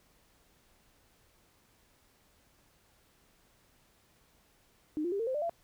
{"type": "tone with pitch steps", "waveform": "sine", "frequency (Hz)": [305.6, 349, 398.6, 455.2, 519.9, 593.8, 678.2], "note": ["D#4", "F4", "G4", "A#4", "C5", "D5", "E5"], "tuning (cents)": [-31, -1, 29, -41, -11, 19, 49], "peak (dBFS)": -30, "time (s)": [4.97, 5.495], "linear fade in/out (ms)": 0, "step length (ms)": 75, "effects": ["pink hiss -67 dBFS RMS until 5.63 s"]}